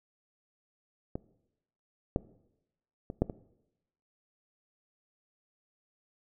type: clicks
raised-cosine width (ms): 2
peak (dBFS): -21 / -13 / -24 / -11 / -23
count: 5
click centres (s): 1.155 / 2.161 / 3.101 / 3.22 / 3.298
effects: noise-tail reverb RT60 0.9 s tail -20 dB re dry